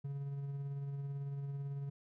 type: tone with tremolo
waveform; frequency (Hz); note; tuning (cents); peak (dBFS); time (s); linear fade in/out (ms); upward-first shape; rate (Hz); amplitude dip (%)
triangle; 140; C#3; +18; -35; 0.04-1.9; 10; sine; 18; 30
effects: none